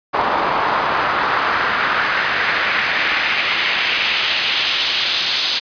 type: noise with band-pass filter sweep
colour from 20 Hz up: pink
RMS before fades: -18 dBFS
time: 0.13-5.6 s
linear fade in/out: 20 ms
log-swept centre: 910 to 4100 Hz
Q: 1.8
effects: resampled to 11025 Hz